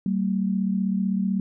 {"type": "tone pair together", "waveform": "sine", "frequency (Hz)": [191.66, 227.5], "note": ["G3", "A#3"], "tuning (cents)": [-39, -42], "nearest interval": "minor third", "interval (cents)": 297, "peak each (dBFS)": [-22, -27], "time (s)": [0.06, 1.4], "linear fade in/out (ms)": 2, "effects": []}